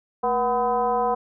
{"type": "tone with frequency modulation", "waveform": "sine", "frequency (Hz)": 744, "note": "F#5", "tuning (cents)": 9, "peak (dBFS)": -19, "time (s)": [0.23, 1.15], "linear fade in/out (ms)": 10, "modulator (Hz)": 262, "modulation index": 1.3, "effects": []}